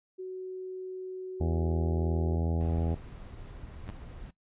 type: tone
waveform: sine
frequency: 372.4 Hz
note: F#4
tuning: 11 cents sharp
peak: -35 dBFS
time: 0.18-2.37 s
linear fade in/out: 20 ms
type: harmonic tone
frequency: 82.41 Hz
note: E2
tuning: in tune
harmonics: 1 / 2 / 3 / 4 / 5 / 6 / 7 / 8 / 9 / 10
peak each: -28 / -34 / -38 / -40 / -42 / -44 / -45 / -46 / -47 / -48 dBFS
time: 1.4-2.95 s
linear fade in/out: 10 ms
type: noise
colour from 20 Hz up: brown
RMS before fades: -44 dBFS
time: 2.6-4.31 s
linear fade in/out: 10 ms
type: tone with exponential growth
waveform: sawtooth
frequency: 92.5 Hz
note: F#2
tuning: in tune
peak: -31 dBFS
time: 3.82-3.9 s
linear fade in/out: 0 ms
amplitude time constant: 17 ms
effects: noise-tail reverb RT60 0.1 s tail -17 dB re dry + resampled to 8000 Hz